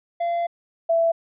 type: tone pair in turn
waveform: triangle / sine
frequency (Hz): 686 / 665.3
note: F5 / E5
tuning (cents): -31 / +16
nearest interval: minor second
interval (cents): 53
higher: first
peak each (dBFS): -19 / -16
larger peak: second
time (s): 0.2-0.47 / 0.89-1.12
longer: first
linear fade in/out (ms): 10
effects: resampled to 8000 Hz